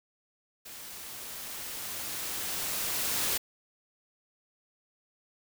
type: noise with level ramp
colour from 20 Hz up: white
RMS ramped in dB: -45 to -29 dBFS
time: 0.65-3.38 s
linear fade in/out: 10 ms
effects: none